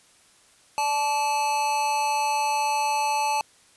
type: tone with amplitude modulation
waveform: square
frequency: 869 Hz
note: A5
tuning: 22 cents flat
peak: -20 dBFS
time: 0.78-3.41 s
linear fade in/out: 0 ms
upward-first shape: sine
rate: 284 Hz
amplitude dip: 55%
effects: white hiss -57 dBFS RMS until 3.76 s + resampled to 24000 Hz